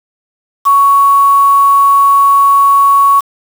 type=tone with quantisation; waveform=sine; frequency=1115 Hz; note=C#6; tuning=10 cents sharp; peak=-4 dBFS; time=0.65-3.21 s; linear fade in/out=20 ms; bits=4; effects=none